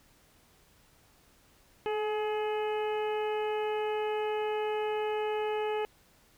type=harmonic tone with a mistuned harmonic; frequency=423.1 Hz; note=G#4; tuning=32 cents sharp; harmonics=1 / 2 / 3 / 4 / 5 / 6 / 7; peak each=-30 / -35 / -45 / -46 / -48 / -45 / -47 dBFS; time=1.86-5.85 s; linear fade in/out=0 ms; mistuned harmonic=1; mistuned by=+22 cents; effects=pink hiss -63 dBFS RMS until 6.37 s